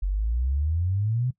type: exponential sweep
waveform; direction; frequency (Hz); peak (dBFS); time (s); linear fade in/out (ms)
sine; up; 44.92 to 130.81; -22; 0.02-1.31; 10
effects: noise-tail reverb RT60 0.1 s tail -19 dB re dry